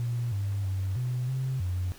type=tone with pitch steps; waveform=sine; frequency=119.5 / 99.9 / 95.4 / 124.8 / 131.2 / 90.5 Hz; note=A#2 / G2 / G2 / B2 / C3 / F#2; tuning=+43 / +33 / -47 / +19 / +5 / -38 cents; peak=-26 dBFS; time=0-1.92 s; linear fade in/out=0 ms; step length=320 ms; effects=tanh soft clip ceiling -22 dBFS + pink hiss -51 dBFS RMS until 1.98 s